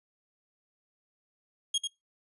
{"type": "tone with echo", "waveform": "sawtooth", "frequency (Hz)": 3269, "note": "G#7", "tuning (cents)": -28, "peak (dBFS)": -22, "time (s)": [1.74, 1.78], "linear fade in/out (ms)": 5, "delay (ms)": 94, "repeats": 1, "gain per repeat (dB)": -5, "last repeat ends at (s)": 1.874, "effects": ["noise-tail reverb RT60 0.2 s tail -23 dB re dry", "resampled to 24000 Hz"]}